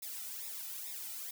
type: noise with flanger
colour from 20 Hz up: blue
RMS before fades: -43 dBFS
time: 0.02-1.31 s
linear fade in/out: 5 ms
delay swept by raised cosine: 0.66 to 1.86 ms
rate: 2.3 Hz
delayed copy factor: -0.95
effects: none